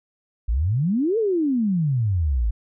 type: exponential two-way sweep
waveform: sine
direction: up then down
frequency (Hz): 50.6 to 467.4 to 50.6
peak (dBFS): -18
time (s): 0.48-2.51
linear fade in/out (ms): 10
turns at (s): 1.18
effects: none